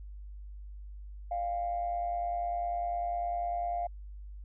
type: tone with amplitude modulation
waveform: sine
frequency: 698.5 Hz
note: F5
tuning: in tune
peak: -27 dBFS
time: 1.31-3.87 s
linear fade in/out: 5 ms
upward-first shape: sine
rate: 110 Hz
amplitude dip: 55%
effects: tanh soft clip ceiling -24 dBFS + added 50 Hz sine -42 dBFS peak until 4.44 s